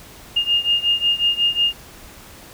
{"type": "beating tone pair", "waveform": "sine", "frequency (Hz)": [2828, 2833.5], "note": ["F7", "F7"], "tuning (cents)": [21, 24], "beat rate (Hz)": 5.5, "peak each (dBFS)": [-18, -20], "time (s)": [0.36, 1.73], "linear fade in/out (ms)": 10, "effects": ["pink hiss -42 dBFS RMS until 2.53 s"]}